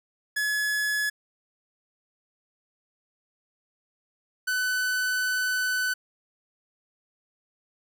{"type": "tone pair in turn", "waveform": "45% pulse", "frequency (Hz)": [1700, 1503.5], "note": ["G#6", "F#6"], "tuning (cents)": [40, 27], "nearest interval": "major second", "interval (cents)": 213, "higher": "first", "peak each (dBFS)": -24, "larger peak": "neither", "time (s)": [[0.36, 1.1], [4.47, 5.94]], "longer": "second", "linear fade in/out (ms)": 10, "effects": []}